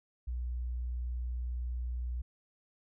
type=tone; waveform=sine; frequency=60.9 Hz; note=B1; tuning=24 cents flat; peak=-33 dBFS; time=0.27-2.22 s; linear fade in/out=10 ms; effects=none